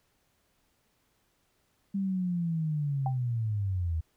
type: linear sweep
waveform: sine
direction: down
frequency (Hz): 198.9 to 77.78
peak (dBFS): -27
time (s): 1.94-4.01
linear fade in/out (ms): 10
type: tone with exponential decay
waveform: sine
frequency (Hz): 784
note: G5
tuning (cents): 0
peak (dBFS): -27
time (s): 3.06-3.18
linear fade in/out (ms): 2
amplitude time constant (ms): 24
effects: pink hiss -72 dBFS RMS until 4.16 s